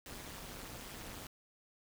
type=noise with amplitude modulation; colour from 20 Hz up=pink; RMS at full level=-44 dBFS; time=0.06-1.27 s; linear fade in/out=2 ms; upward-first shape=sine; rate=200 Hz; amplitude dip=85%; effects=none